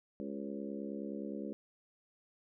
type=harmonic tone with a mistuned harmonic; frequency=69.6 Hz; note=C#2; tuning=8 cents sharp; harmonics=3 / 4 / 5 / 6 / 7 / 8; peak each=-42 / -44 / -46 / -48 / -49 / -50 dBFS; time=0.2-1.53 s; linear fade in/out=0 ms; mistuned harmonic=7; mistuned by=+34 cents; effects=none